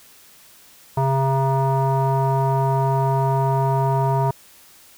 square tone with low-pass filter, 134.8 Hz, C#3, 48 cents flat, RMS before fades -19 dBFS, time 0.97-4.31 s, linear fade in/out 5 ms, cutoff 890 Hz, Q 6.2, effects white hiss -49 dBFS RMS until 4.97 s

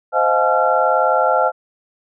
sine tone cluster, 519 / 631 / 710 / 856 / 1369 Hz, C5 / D#5 / F5 / A5 / F6, -14 / +24 / +28 / -48 / -35 cents, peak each -19 dBFS, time 0.12-1.52 s, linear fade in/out 50 ms, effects none

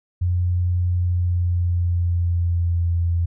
sine tone with pitch glide, 88.9 to 85.43 Hz, F2 to F2, +31 to -38 cents, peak -17 dBFS, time 0.21-3.26 s, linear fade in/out 10 ms, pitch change -69 cents, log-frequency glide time 0.96-2.93 s, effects none

